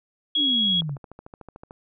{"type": "tone", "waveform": "sine", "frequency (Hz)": 3322, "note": "G#7", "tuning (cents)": 0, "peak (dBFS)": -19, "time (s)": [0.35, 0.81], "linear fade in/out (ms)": 5}
{"type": "exponential sweep", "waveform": "sine", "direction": "down", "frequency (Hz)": [313.5, 130.81], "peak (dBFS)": -26, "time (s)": [0.36, 0.98], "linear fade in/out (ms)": 50}
{"type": "click train", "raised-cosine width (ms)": 1, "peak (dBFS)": -27, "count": 13, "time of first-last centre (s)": [0.82, 1.709], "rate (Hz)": 13.5}
{"effects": []}